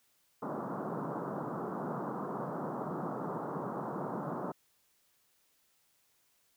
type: band-pass noise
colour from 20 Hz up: pink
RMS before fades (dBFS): -38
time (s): 0.42-4.52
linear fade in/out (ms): 5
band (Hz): 140 to 1300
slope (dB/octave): 48
effects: white hiss -72 dBFS RMS until 6.56 s